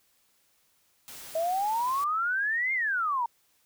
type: noise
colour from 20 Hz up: white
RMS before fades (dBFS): -44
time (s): 1.08-2.04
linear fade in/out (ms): 0
type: exponential two-way sweep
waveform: sine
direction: up then down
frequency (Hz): 633 to 2147 to 913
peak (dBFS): -25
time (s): 1.35-3.26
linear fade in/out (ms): 5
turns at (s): 2.73
effects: white hiss -68 dBFS RMS until 3.65 s